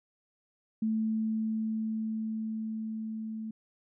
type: tone with level ramp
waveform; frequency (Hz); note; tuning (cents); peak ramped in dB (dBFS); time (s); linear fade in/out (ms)
sine; 220; A3; 0; -26 to -35; 0.82-3.51; 5
effects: none